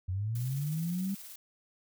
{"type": "linear sweep", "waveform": "sine", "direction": "up", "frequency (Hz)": [88.2, 199.3], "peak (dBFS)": -30, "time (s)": [0.08, 1.15], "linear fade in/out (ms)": 10}
{"type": "noise with tremolo", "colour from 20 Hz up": "blue", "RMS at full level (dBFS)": -46, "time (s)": [0.35, 1.36], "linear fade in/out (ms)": 5, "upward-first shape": "square", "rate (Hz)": 19, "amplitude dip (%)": 25}
{"effects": []}